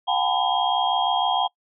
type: tone cluster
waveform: sine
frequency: 720 / 786 / 873 / 1004 / 3241 Hz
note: F#5 / G5 / A5 / B5 / G#7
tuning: -47 / +4 / -14 / +28 / -43 cents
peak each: -25 / -24 / -27 / -27 / -26 dBFS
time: 0.07-1.48 s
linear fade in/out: 20 ms
effects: noise-tail reverb RT60 0.1 s tail -25 dB re dry